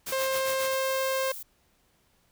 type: noise with tremolo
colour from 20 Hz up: white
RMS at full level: -34 dBFS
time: 0.06-0.75 s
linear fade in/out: 10 ms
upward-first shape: sine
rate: 7.4 Hz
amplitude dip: 80%
type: tone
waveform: sawtooth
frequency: 530 Hz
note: C5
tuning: 22 cents sharp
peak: -22 dBFS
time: 0.12-1.32 s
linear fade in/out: 5 ms
type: noise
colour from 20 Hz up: violet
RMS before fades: -40 dBFS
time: 0.71-1.43 s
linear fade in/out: 5 ms
effects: pink hiss -67 dBFS RMS until 2.31 s